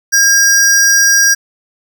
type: tone pair together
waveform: square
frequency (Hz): 1617 / 5736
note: G#6 / F8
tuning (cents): -47 / +45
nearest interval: octave + minor seventh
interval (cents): 2192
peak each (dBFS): -10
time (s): 0.12-1.35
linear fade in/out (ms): 20
effects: none